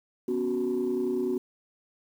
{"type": "chord", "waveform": "sine", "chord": "B suspended second", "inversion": "none", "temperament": "equal", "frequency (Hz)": [246.9, 277.2, 370], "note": ["B3", "C#4", "F#4"], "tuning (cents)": [0, 0, 0], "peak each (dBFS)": [-30, -32, -26], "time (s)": [0.28, 1.38], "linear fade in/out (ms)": 5, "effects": ["tanh soft clip ceiling -20 dBFS", "9-bit"]}